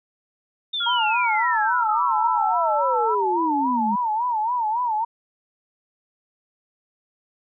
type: exponential sweep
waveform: sine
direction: down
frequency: 3663 to 202.4 Hz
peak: -23 dBFS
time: 0.73-3.96 s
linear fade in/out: 10 ms
type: tone with pitch glide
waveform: sine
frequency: 1396.9 to 1326.9 Hz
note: F6 to E6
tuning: 0 to +11 cents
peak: -25 dBFS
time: 0.8-3.15 s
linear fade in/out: 10 ms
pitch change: -89 cents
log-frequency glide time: 1.31-1.52 s
type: tone with vibrato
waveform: sine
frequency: 920 Hz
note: A#5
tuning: 23 cents flat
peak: -20 dBFS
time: 0.86-5.05 s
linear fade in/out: 10 ms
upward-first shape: sine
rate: 3.6 Hz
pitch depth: 140 cents each way
effects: none